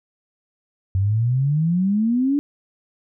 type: exponential sweep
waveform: sine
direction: up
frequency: 93.1 to 293.7 Hz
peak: -16 dBFS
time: 0.95-2.39 s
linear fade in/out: 0 ms
effects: none